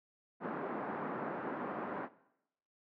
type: band-pass noise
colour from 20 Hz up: pink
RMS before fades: -40 dBFS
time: 0.4-2.09 s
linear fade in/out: 50 ms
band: 200 to 1500 Hz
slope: 24 dB/octave
effects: noise-tail reverb RT60 0.8 s tail -18 dB re dry